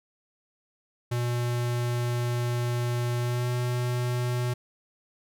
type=tone with pitch glide; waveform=square; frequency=120.9 to 122.94 Hz; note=B2 to B2; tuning=-36 to -7 cents; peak=-26 dBFS; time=1.11-4.54 s; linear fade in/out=10 ms; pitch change=+29 cents; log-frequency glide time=3.19-3.49 s; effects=none